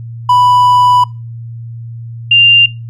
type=tone pair in turn; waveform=triangle / sine; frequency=989 / 2791 Hz; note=B5 / F7; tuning=+2 / -2 cents; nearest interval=octave + tritone; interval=1796 cents; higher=second; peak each=-3 dBFS; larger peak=neither; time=0.29-1.04 / 2.31-2.66 s; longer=first; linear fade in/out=5 ms; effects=noise-tail reverb RT60 0.3 s tail -24 dB re dry + added 116 Hz sine -23 dBFS peak until 2.89 s